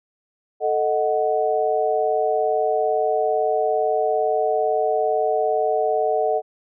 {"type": "chord", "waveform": "sine", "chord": "D# diminished", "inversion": "second", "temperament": "equal", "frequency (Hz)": [440, 622.3, 740], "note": ["A4", "D#5", "F#5"], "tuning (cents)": [0, 0, 0], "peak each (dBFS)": [-22, -22, -22], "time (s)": [0.6, 6.42], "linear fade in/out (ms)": 50, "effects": []}